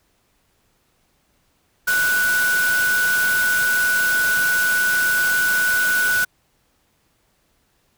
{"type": "tone in noise", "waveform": "sine", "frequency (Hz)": 1480, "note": "F#6", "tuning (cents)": 0, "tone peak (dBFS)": -16, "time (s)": [1.87, 6.25], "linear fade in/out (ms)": 10, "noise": "white", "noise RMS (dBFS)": -26, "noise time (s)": [1.87, 6.25], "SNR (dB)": 7, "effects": ["pink hiss -64 dBFS RMS until 7.97 s"]}